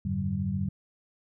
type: tone cluster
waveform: sine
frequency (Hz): 88.5 / 102.4 / 145.1 / 191.1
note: F2 / G#2 / D3 / G3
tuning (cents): +23 / -24 / -21 / -44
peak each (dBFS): -34 / -33 / -34 / -30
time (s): 0.05-0.69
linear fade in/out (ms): 5
effects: none